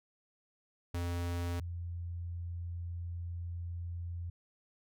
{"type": "tone pair in turn", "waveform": ["square", "sine"], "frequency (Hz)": [86.8, 86.25], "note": ["F2", "F2"], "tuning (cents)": [-10, -21], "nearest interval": "unison", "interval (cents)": 11, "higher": "first", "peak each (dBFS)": [-34, -37], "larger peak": "first", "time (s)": [[0.94, 1.6], [1.6, 4.3]], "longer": "second", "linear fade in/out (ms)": 5, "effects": []}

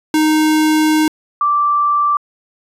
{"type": "tone pair in turn", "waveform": ["square", "sine"], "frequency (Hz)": [309.9, 1170], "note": ["D#4", "D6"], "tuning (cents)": [-7, -7], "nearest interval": "octave + major seventh", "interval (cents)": 2300, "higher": "second", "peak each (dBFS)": -11, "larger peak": "neither", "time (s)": [[0.14, 1.08], [1.41, 2.17]], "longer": "first", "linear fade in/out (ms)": 2, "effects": ["resampled to 32000 Hz"]}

